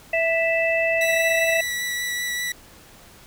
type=harmonic tone; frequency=659.3 Hz; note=E5; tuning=in tune; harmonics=1 / 3 / 4; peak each=-21 / -24 / -24 dBFS; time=0.13-1.61 s; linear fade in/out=5 ms
type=tone with vibrato; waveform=sawtooth; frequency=1955 Hz; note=B6; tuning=18 cents flat; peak=-21 dBFS; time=1.01-2.52 s; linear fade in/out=2 ms; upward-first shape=triangle; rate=5.1 Hz; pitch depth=11 cents each way
effects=pink hiss -48 dBFS RMS until 3.26 s